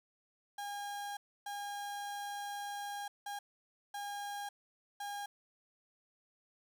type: tone bursts at uneven times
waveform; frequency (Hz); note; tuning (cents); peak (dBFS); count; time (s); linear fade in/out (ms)
35% pulse; 813; G#5; -37; -38; 5; 0.58-1.17 / 1.46-3.08 / 3.26-3.39 / 3.94-4.49 / 5-5.26; 5
effects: 12-bit